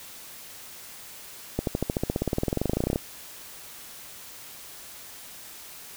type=accelerating click train; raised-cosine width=2 ms; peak=-11 dBFS; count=28; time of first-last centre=1.59-2.959 s; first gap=82 ms; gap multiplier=0.96; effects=white hiss -44 dBFS RMS until 5.96 s